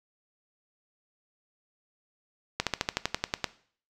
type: slowing click train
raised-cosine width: 0.2 ms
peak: -8 dBFS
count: 11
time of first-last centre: 2.6-3.443 s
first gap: 67 ms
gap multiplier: 1.05
effects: noise-tail reverb RT60 0.5 s tail -17 dB re dry